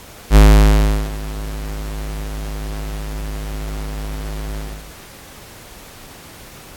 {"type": "tone with ADSR envelope", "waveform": "square", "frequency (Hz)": 51.91, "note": "G#1", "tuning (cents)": 0, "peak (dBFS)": -4, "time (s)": [0.3, 4.93], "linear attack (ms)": 58, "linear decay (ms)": 730, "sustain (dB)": -20, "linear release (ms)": 360, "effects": ["pink hiss -39 dBFS RMS until 6.76 s", "AAC 64 kbps"]}